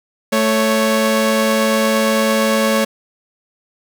sawtooth tone pair together, 220 / 554.4 Hz, A3 / C#5, 0 / 0 cents, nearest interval octave + major third, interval 1600 cents, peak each -12 dBFS, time 0.32-2.85 s, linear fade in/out 10 ms, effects none

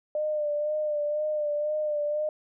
sine tone with vibrato, 600 Hz, D5, 37 cents sharp, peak -25 dBFS, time 0.15-2.29 s, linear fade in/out 2 ms, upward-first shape sine, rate 2 Hz, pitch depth 34 cents each way, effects none

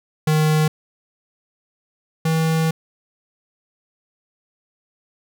square tone pair in turn, 154.7 / 160.95 Hz, D#3 / E3, -10 / -41 cents, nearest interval minor second, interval 69 cents, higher second, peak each -15 / -17 dBFS, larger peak first, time 0.27-0.68 / 2.25-2.71 s, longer second, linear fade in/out 5 ms, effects none

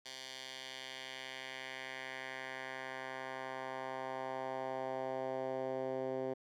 10% pulse tone with band-pass filter sweep, 131.3 Hz, C3, 6 cents sharp, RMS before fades -42 dBFS, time 0.05-6.34 s, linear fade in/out 10 ms, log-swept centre 4300 to 440 Hz, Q 1.5, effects none

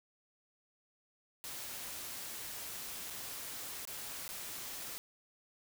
white noise with dropouts, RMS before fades -44 dBFS, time 1.44-4.98 s, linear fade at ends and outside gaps 0 ms, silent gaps 3.1-3.104 / 3.852-3.874 / 4.279-4.29 s, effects none

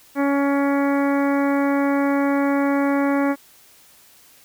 harmonic tone, 280.3 Hz, C#4, 19 cents sharp, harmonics 1 / 2 / 3 / 4 / 5 / 6 / 7 / 8, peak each -18 / -24 / -28 / -30 / -32 / -34 / -35 / -36 dBFS, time 0.15-3.36 s, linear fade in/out 50 ms, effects white hiss -51 dBFS RMS until 4.44 s

